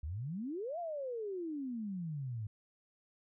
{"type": "exponential two-way sweep", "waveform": "sine", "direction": "up then down", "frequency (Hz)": [68.6, 713, 102.7], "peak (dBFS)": -37, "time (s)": [0.03, 2.47], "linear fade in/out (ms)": 5, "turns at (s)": 0.79, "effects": []}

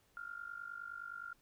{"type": "tone with amplitude modulation", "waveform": "sine", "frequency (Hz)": 1400, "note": "F6", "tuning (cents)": 4, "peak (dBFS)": -40, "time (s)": [0.17, 1.33], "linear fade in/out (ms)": 0, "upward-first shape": "sine", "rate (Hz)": 49.7, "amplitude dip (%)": 85, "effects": ["pink hiss -72 dBFS RMS until 1.41 s"]}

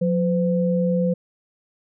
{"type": "tone pair together", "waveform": "sine", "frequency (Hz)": [179.3, 509], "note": ["F3", "C5"], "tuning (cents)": [46, -48], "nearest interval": "octave + tritone", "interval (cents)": 1806, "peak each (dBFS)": [-19, -22], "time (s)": [0.01, 1.14], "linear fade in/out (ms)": 10, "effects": []}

